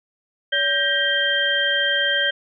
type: tone cluster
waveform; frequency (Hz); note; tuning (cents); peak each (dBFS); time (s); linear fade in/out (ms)
sine; 571 / 1581 / 1895 / 3166; D5 / G6 / A#6 / G7; -49 / +14 / +28 / +17; -27 / -21 / -26 / -21; 0.52-2.31; 10
effects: none